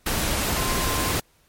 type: tone in noise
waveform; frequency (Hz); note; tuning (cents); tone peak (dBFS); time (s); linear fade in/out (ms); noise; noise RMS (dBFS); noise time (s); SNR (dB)
sine; 1045; C6; -2; -30; 0.56-1.12; 5; pink; -24; 0.06-1.2; -9
effects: pink hiss -61 dBFS RMS until 1.48 s + MP3 64 kbps